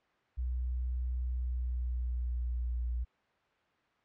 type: tone with pitch glide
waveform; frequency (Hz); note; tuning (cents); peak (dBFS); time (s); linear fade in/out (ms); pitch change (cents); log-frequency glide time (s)
sine; 62 to 59.92; B1 to A#1; +7 to +48; -31; 0.37-3.05; 20; -59; 1.29-2.88
effects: white hiss -70 dBFS RMS until 4.04 s + low-pass 2000 Hz 12 dB/octave